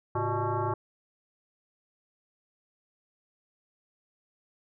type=tone with frequency modulation; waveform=sine; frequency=380 Hz; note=F#4; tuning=46 cents sharp; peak=-26 dBFS; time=0.15-0.74 s; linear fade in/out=5 ms; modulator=244 Hz; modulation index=3.3; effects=none